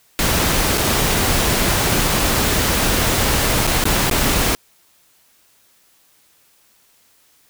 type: noise with dropouts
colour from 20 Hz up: pink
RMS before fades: -17 dBFS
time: 0.19-4.55 s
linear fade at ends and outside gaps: 0 ms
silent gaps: 0.774-0.779 / 3.668-3.675 / 3.84-3.854 / 4.098-4.112 s
effects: white hiss -56 dBFS RMS until 7.49 s